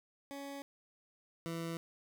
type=tone pair in turn; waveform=20% pulse; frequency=279.4 / 166.13 Hz; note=C#4 / E3; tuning=+14 / +14 cents; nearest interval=major sixth; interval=900 cents; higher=first; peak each=-38 / -33 dBFS; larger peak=second; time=0.31-0.62 / 1.46-1.77 s; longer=neither; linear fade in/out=0 ms; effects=none